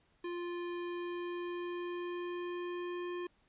square tone with pitch glide, 349.2 to 353.5 Hz, F4 to F4, 0 to +21 cents, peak -38 dBFS, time 0.24-3.27 s, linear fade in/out 5 ms, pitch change +21 cents, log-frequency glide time 0.75-3.13 s, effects pink hiss -72 dBFS RMS until 3.48 s + resampled to 8000 Hz

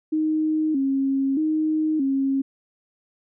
sine tone with vibrato, 290.6 Hz, D4, 18 cents flat, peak -19 dBFS, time 0.12-2.42 s, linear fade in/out 10 ms, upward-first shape square, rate 0.8 Hz, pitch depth 120 cents each way, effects none

